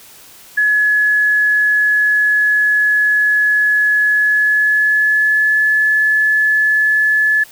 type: tone with pitch glide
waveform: sine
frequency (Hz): 1698 to 1720.7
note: G#6 to A6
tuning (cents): +38 to -39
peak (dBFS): -10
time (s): 0.57-7.44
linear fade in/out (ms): 10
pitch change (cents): +23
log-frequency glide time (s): 4.11-5.59
effects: white hiss -41 dBFS RMS until 7.51 s